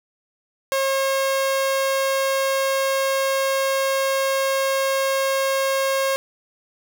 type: tone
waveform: sawtooth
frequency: 540 Hz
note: C#5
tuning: 45 cents flat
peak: -15 dBFS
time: 0.72-6.16 s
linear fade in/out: 0 ms
effects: none